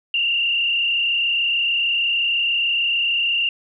sine tone with frequency modulation, 2794 Hz, F7, in tune, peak -17 dBFS, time 0.14-3.49 s, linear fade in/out 2 ms, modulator 33.6 Hz, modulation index 2.1, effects none

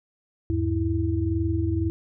sine tone cluster, 79.6 / 101.5 / 327.9 Hz, D#2 / G#2 / E4, +40 / -39 / -9 cents, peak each -26 dBFS, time 0.5-1.9 s, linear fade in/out 0 ms, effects none

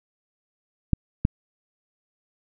clicks, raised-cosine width 5 ms, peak -6 dBFS, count 2, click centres 0.933 / 1.251 s, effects none

